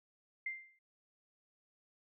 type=tone with exponential decay; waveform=sine; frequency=2093 Hz; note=C7; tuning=in tune; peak=-34 dBFS; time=0.46-0.79 s; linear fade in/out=5 ms; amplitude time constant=71 ms; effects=none